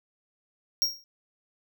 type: tone with exponential decay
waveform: square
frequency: 5588 Hz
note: F8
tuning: in tune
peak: -19 dBFS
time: 0.82-1.04 s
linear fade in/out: 0 ms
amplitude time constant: 47 ms
effects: none